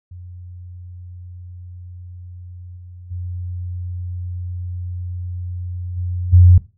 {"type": "tone with level steps", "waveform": "sine", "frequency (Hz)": 89.2, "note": "F2", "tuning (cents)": 37, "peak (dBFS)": [-33, -35, -24, -20, -5], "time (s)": [0.11, 6.58], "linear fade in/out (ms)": 5, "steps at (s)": [2.76, 3.1, 5.96, 6.32], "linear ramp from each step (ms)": 20, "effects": ["noise-tail reverb RT60 0.3 s tail -17 dB re dry"]}